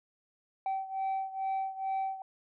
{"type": "beating tone pair", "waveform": "sine", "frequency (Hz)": [770, 772.3], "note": ["G5", "G5"], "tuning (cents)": [-31, -26], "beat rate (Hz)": 2.3, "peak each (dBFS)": [-31, -34], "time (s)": [0.66, 2.22], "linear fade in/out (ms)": 2, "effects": ["tanh soft clip ceiling -28 dBFS"]}